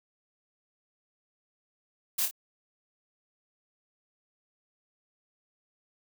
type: noise with echo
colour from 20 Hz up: blue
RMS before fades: -28 dBFS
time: 2.18-2.26 s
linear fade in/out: 10 ms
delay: 26 ms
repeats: 2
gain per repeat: -6 dB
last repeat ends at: 2.312 s
effects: none